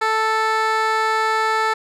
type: tone with band-pass filter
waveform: 15% pulse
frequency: 440 Hz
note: A4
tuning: in tune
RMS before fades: -19 dBFS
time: 0.01-1.74 s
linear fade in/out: 10 ms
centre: 1400 Hz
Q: 0.64
effects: none